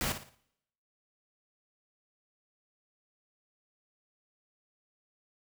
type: noise with echo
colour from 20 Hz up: pink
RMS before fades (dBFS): -32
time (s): 0.01-0.12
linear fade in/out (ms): 0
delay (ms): 57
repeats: 4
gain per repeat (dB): -9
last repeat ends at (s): 0.348
effects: noise-tail reverb RT60 0.8 s tail -22 dB re dry